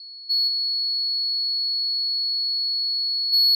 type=tone with level steps; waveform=sine; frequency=4374 Hz; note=C#8; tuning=24 cents flat; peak=-37 / -17 / -21 / -12 dBFS; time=0-3.55 s; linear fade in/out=2 ms; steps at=0.29 / 0.47 / 3.32 s; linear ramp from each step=20 ms; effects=tanh soft clip ceiling -13 dBFS